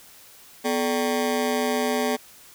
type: ring-modulated tone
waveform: 25% pulse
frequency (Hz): 339.7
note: F4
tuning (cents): -48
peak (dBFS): -15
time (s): 0.64-2.17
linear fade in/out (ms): 20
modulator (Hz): 92.9
effects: white hiss -49 dBFS RMS until 2.54 s